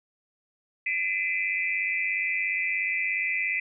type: tone cluster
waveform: sine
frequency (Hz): 2029 / 2319 / 2416 / 2595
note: B6 / D7 / D7 / E7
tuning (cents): +46 / -22 / +48 / -28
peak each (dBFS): -28 / -32 / -31 / -33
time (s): 0.86-3.6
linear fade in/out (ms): 5
effects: none